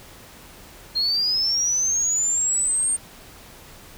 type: linear sweep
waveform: sine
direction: up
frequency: 4186 to 8750 Hz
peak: -18 dBFS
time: 0.95-2.97 s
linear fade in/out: 20 ms
effects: tanh soft clip ceiling -14 dBFS + pink hiss -45 dBFS RMS until 3.97 s